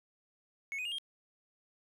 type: tone with pitch steps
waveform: triangle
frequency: 2200 / 2498 / 2837 / 3221 Hz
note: C#7 / D#7 / F7 / G7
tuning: -14 / +6 / +27 / +46 cents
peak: -34 dBFS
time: 0.72-0.984 s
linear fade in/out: 0 ms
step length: 66 ms
effects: none